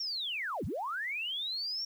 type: linear two-way sweep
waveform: sine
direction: down then up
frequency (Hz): 5600 to 61.2 to 5600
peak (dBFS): -33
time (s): 0-1.85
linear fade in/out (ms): 5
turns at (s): 0.65
effects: 10-bit